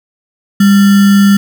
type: tone with sample-and-hold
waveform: sine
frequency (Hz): 200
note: G3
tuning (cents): +35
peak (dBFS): -3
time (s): 0.6-1.37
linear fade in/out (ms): 5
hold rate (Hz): 1575
effects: none